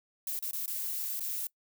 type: noise with dropouts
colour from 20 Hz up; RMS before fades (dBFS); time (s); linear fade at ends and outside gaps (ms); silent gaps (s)
violet; -35; 0.27-1.47; 2; 0.391-0.425 / 0.511-0.531 / 0.659-0.678 / 1.197-1.206
effects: noise-tail reverb RT60 0.1 s tail -23 dB re dry